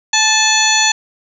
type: harmonic tone with a mistuned harmonic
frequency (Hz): 866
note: A5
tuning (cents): -28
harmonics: 1 / 2 / 3 / 4 / 5 / 7 / 8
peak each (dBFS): -18 / -18 / -18 / -18 / -18 / -18 / -18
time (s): 0.13-0.92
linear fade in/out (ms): 5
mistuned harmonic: 2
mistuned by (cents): +28
effects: none